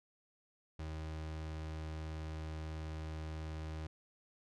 35% pulse tone, 78.5 Hz, D#2, 16 cents sharp, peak -39 dBFS, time 0.79-3.87 s, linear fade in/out 5 ms, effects low-pass 6000 Hz 12 dB/octave

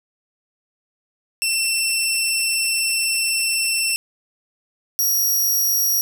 15% pulse tone pair in turn, 2692 / 5684 Hz, E7 / F8, +36 / +30 cents, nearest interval octave + minor second, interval 1294 cents, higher second, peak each -11 dBFS, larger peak neither, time 1.42-3.96 / 4.99-6.01 s, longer first, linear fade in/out 0 ms, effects none

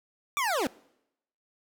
25% pulse linear sweep, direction down, 1200 to 225.9 Hz, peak -22 dBFS, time 0.37-0.67 s, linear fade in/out 0 ms, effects noise-tail reverb RT60 0.8 s tail -23 dB re dry

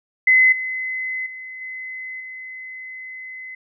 sine tone with level steps, 2037 Hz, C7, 47 cents flat, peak -10 / -23 / -32 / -29 / -32 dBFS, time 0.27-3.55 s, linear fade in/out 5 ms, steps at 0.52 / 1.26 / 1.61 / 2.2 s, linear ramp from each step 5 ms, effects none

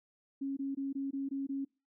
sine tone bursts, 274.1 Hz, C#4, 19 cents flat, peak -33 dBFS, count 7, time 0.41-1.65 s, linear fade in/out 10 ms, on 160 ms, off 20 ms, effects noise-tail reverb RT60 0.3 s tail -25 dB re dry

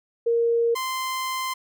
sine / sawtooth tone pair in turn, 466.2 / 1039.7 Hz, A#4 / C6, 0 / -11 cents, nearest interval octave + major second, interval 1389 cents, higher second, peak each -18 / -22 dBFS, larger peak first, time 0.26-0.75 / 0.75-1.54 s, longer second, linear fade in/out 10 ms, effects none

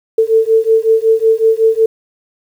sine beating tone pair, 443.6 / 449 Hz, A4 / A4, +14 / +35 cents, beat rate 5.4 Hz, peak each -11 dBFS, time 0.18-1.86 s, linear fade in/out 5 ms, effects 7-bit

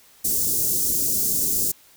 white band-stop noise, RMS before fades -22 dBFS, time 0.24-1.72 s, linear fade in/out 10 ms, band 420 to 5900 Hz, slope 24 dB/octave, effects white hiss -53 dBFS RMS until 1.96 s

